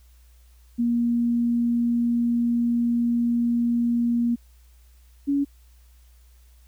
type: tone pair in turn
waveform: sine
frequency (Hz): 236.8 / 281.6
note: A#3 / C#4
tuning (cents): +27 / +27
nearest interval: minor third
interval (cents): 300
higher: second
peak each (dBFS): -19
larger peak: neither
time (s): 0.78-4.36 / 5.27-5.45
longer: first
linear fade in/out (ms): 20
effects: added 60 Hz sine -50 dBFS peak until 6.67 s + white hiss -63 dBFS RMS until 6.67 s